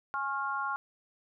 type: chord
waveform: sine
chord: Db major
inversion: second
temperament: equal with one note detuned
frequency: 830.6 / 1087.8 / 1396.9 Hz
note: Ab5 / Db6 / F6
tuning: 0 / -33 / 0 cents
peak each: -37 / -34 / -34 dBFS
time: 0.14-0.76 s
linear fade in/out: 0 ms
effects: none

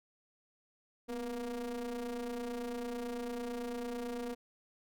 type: ring-modulated tone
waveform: square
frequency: 116.5 Hz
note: A#2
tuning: 1 cent flat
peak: -35 dBFS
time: 1.08-4.35 s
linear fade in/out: 20 ms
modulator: 364 Hz
effects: none

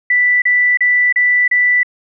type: tone bursts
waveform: sine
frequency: 1975.5 Hz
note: B6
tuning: in tune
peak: -9 dBFS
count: 5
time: 0.1-1.832 s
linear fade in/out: 5 ms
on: 320 ms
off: 33 ms
effects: none

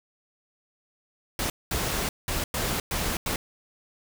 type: noise bursts at uneven times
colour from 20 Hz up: pink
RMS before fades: -28 dBFS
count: 6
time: 1.39-1.5 / 1.71-2.09 / 2.28-2.44 / 2.54-2.8 / 2.91-3.17 / 3.26-3.36 s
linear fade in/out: 2 ms
effects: none

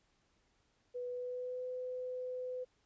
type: tone with pitch glide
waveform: sine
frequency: 493.1 to 504.6 Hz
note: B4 to B4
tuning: -3 to +37 cents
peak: -38 dBFS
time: 0.94-2.65 s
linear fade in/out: 20 ms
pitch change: +40 cents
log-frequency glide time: 1.09-1.65 s
effects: pink hiss -75 dBFS RMS until 2.85 s + resampled to 16000 Hz

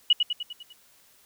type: tone with echo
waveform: sine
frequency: 2916 Hz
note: F#7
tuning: 26 cents flat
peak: -14 dBFS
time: 0.1-0.13 s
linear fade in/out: 5 ms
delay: 100 ms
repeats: 6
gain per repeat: -5 dB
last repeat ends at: 0.73 s
effects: white hiss -59 dBFS RMS until 1.25 s

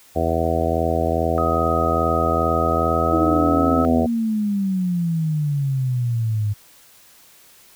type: harmonic tone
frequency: 82.41 Hz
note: E2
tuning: in tune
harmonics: 1 / 2 / 3 / 4 / 5 / 6 / 7 / 8 / 9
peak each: -24 / -29 / -28 / -27 / -28 / -26 / -28 / -24 / -26 dBFS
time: 0.15-4.07 s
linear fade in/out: 20 ms
type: tone with pitch glide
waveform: sine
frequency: 1259 to 1292.9 Hz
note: D#6 to E6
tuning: +20 to -34 cents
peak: -22 dBFS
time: 1.38-3.85 s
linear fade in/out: 0 ms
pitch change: +46 cents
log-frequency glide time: 2.6-3.73 s
type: exponential sweep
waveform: sine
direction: down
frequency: 326.9 to 102.2 Hz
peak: -18 dBFS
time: 3.12-6.54 s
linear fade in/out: 20 ms
effects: white hiss -50 dBFS RMS until 7.75 s

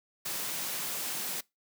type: high-pass noise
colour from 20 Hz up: white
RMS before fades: -35 dBFS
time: 0.25-1.41 s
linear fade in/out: 10 ms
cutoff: 120 Hz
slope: 48 dB/octave
effects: noise-tail reverb RT60 0.2 s tail -23 dB re dry

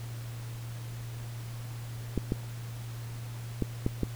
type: clicks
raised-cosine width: 3 ms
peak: -14 dBFS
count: 5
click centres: 2.177 / 2.321 / 3.623 / 3.864 / 4.033 s
effects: added 117 Hz sine -37 dBFS peak until 4.15 s + pink hiss -49 dBFS RMS until 4.15 s

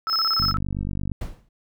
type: tone bursts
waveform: sine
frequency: 1315 Hz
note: E6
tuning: 5 cents flat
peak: -23 dBFS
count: 9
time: 0.07-0.571 s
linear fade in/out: 0 ms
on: 29 ms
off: 30 ms
type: tone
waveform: triangle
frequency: 5180 Hz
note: E8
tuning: 31 cents flat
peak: -19 dBFS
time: 0.07-0.54 s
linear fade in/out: 50 ms
type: click train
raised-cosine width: 5 ms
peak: -16 dBFS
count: 36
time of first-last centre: 0.4-1.117 s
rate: 48.8 Hz
type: noise with exponential decay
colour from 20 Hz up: brown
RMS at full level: -25 dBFS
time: 1.21-1.49 s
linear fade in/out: 5 ms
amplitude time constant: 60 ms
effects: none

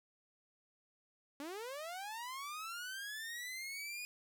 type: linear sweep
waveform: sawtooth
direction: up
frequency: 272.4 to 2473 Hz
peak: -39 dBFS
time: 1.4-4.05 s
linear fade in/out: 0 ms
effects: none

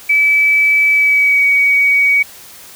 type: tone with pitch glide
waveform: sine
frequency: 2300 to 2257 Hz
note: D7 to C#7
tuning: -37 to +31 cents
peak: -8 dBFS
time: 0.09-2.23 s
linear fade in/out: 10 ms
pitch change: -32 cents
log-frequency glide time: 0.91-1.45 s
effects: white hiss -37 dBFS RMS until 2.75 s

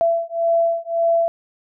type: beating tone pair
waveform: sine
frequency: 670 / 671.8 Hz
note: E5 / E5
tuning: +28 / +33 cents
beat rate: 1.8 Hz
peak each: -19 dBFS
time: 0.01-1.28 s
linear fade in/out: 0 ms
effects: none

